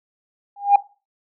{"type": "tone with exponential growth", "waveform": "sine", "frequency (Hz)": 808, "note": "G#5", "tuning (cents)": -48, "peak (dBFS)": -4, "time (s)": [0.56, 0.76], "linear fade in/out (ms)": 5, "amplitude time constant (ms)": 43, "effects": ["noise-tail reverb RT60 0.3 s tail -18 dB re dry", "tanh soft clip ceiling -4 dBFS"]}